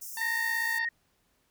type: high-pass noise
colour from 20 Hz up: white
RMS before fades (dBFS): -41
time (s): 0.01-0.79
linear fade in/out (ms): 10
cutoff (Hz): 5300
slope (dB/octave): 96
type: harmonic tone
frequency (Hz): 904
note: A5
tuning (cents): +47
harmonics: 1 / 2 / 3 / 4 / 5 / 6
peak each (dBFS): -39 / -35 / -50 / -48 / -44 / -56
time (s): 0.17-0.85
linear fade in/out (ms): 2
type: tone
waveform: sine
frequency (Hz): 1864.7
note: A#6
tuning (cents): 0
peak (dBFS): -28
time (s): 0.21-0.89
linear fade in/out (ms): 5
effects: pink hiss -71 dBFS RMS until 1.5 s